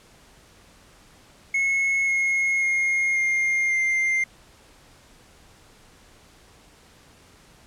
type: tone with pitch steps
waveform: triangle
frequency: 2182 / 2161 / 2140 / 2119 / 2098 Hz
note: C#7 / C#7 / C7 / C7 / C7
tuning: -28 / -45 / +38 / +21 / +4 cents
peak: -18 dBFS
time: 1.54-4.24 s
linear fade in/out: 5 ms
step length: 540 ms
effects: pink hiss -53 dBFS RMS until 7.66 s + low-pass 10000 Hz 12 dB/octave